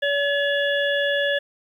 harmonic tone, 569 Hz, C#5, 45 cents sharp, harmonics 1 / 3 / 5 / 6, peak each -22 / -23 / -32 / -29 dBFS, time 0.02-1.39 s, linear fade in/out 10 ms, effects 9-bit

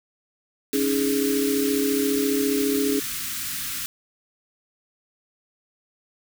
sine chord, C# suspended second, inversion none, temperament just, 277.2 / 311.8 / 415.8 Hz, C#4 / D#4 / G#4, 0 / +4 / +2 cents, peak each -23 / -29 / -24 dBFS, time 0.73-3 s, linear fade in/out 10 ms
white band-stop noise, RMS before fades -30 dBFS, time 0.73-3.86 s, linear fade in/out 0 ms, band 310 to 1200 Hz, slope 48 dB/octave
effects none

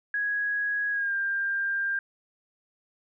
sine tone with pitch glide, 1661.2 to 1594.5 Hz, G#6 to G6, 0 to +29 cents, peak -25 dBFS, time 0.14-1.99 s, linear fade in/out 2 ms, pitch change -71 cents, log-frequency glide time 0.91-1.14 s, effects none

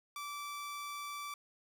sawtooth tone, 1162 Hz, D6, 19 cents flat, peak -37 dBFS, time 0.16-1.34 s, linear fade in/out 2 ms, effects none

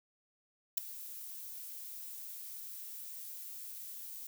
violet noise with ADSR envelope, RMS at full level -28 dBFS, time 0.77-4.27 s, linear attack 9 ms, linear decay 7 ms, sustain -18 dB, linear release 3 ms, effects none

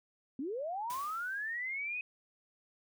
sine linear sweep, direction up, 245 to 2539 Hz, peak -35 dBFS, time 0.39-2.01 s, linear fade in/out 2 ms
white noise with exponential decay, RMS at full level -45 dBFS, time 0.9-1.73 s, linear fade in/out 0 ms, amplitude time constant 180 ms
effects none

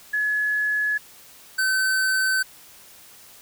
sine / square tone pair in turn, 1699 / 1531.7 Hz, G#6 / G6, +39 / -41 cents, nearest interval major second, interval 180 cents, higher first, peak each -20 dBFS, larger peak neither, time 0.13-0.98 / 1.58-2.43 s, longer neither, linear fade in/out 10 ms, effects white hiss -48 dBFS RMS until 3.41 s

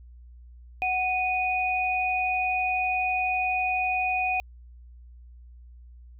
sine tone pair together, 740 / 2478 Hz, F#5 / D#7, 0 / -8 cents, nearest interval octave + major sixth, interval 2092 cents, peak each -26 dBFS, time 0.82-4.4 s, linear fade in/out 0 ms, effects added 60 Hz sine -45 dBFS peak until 6.19 s

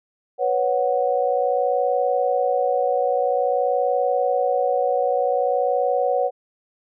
sine chord, B suspended second, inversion none, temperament equal, 493.9 / 554.4 / 740 Hz, B4 / C#5 / F#5, 0 / 0 / 0 cents, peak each -22 dBFS, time 0.38-6.31 s, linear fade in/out 50 ms, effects none

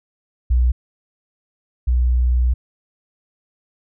sine tone pair in turn, 61.3 / 61.54 Hz, B1 / B1, -12 / -5 cents, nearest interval unison, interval 7 cents, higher second, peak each -12 / -13 dBFS, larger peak first, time 0.5-0.72 / 1.87-2.54 s, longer second, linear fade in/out 10 ms, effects none

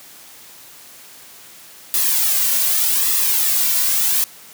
blue noise with flanger, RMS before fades -17 dBFS, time 1.94-4.24 s, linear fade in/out 0 ms, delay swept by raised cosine 1.3 to 2.4 ms, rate 0.84 Hz, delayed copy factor -0.65, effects white hiss -42 dBFS RMS until 4.53 s + high-pass 100 Hz 12 dB/octave

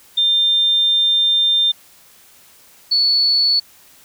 sine tone pair in turn, 3600 / 4433 Hz, A7 / C#8, +39 / -1 cents, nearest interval major third, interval 360 cents, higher second, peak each -12 dBFS, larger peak neither, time 0.17-1.72 / 2.91-3.6 s, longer first, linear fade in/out 10 ms, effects white hiss -48 dBFS RMS until 4.04 s

